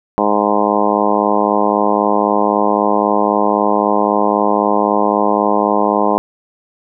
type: harmonic tone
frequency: 103.83 Hz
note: G#2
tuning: in tune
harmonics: 2 / 3 / 4 / 5 / 6 / 7 / 8 / 9 / 10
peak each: -20 / -20 / -20 / -20 / -20 / -20 / -20 / -20 / -20 dBFS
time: 0.18-6.18 s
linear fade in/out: 0 ms
effects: none